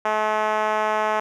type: tone with band-pass filter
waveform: 5% pulse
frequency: 214.8 Hz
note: A3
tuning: 41 cents flat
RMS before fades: -22 dBFS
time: 0.05-1.2 s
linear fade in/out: 5 ms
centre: 780 Hz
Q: 1.5
effects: none